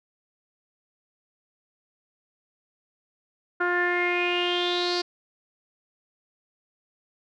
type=tone with low-pass filter sweep; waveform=sawtooth; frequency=353.4 Hz; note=F4; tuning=21 cents sharp; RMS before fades=-25 dBFS; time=3.6-5.02 s; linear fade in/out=10 ms; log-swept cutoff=1500 to 4700 Hz; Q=7.7; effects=none